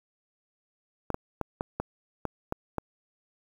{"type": "clicks", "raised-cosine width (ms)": 1, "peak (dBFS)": -15, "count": 8, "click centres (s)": [1.103, 1.144, 1.413, 1.609, 1.8, 2.253, 2.524, 2.783], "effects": ["8-bit"]}